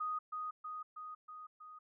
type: tone with echo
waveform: sine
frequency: 1244.5 Hz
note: D#6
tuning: in tune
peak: -35 dBFS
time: 0-0.19 s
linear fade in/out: 10 ms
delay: 320 ms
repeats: 5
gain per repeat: -3 dB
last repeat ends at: 1.79 s
effects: none